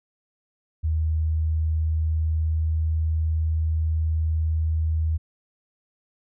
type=tone with pitch glide; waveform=sine; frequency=79 to 79.55 Hz; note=D#2 to D#2; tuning=+27 to +39 cents; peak=-20 dBFS; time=0.83-5.18 s; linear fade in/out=20 ms; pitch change=+12 cents; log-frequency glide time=1.17-3.27 s; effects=none